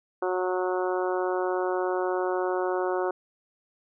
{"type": "harmonic tone", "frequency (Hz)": 183.3, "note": "F#3", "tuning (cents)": -16, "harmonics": [2, 3, 4, 5, 6, 7, 8], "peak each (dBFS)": [-27, -31, -33, -35, -37, -38, -39], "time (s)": [0.22, 3.11], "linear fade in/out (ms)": 5, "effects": []}